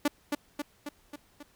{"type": "tone with echo", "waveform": "sawtooth", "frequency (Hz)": 291.1, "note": "D4", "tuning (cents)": -15, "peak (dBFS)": -19, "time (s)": [0.05, 0.08], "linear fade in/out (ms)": 5, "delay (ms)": 270, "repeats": 5, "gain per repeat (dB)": -4, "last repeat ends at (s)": 1.43, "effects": ["pink hiss -64 dBFS RMS until 1.55 s"]}